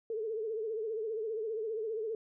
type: tone with vibrato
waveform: sine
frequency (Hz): 440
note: A4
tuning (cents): 0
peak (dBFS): -33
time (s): 0.1-2.15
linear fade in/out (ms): 2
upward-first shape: triangle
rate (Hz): 15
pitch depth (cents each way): 100
effects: none